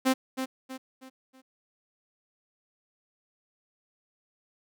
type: tone with echo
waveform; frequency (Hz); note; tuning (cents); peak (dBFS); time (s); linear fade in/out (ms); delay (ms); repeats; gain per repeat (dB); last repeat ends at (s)
sawtooth; 261.6; C4; 0; -17; 0.05-0.14; 20; 320; 4; -8; 1.42
effects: none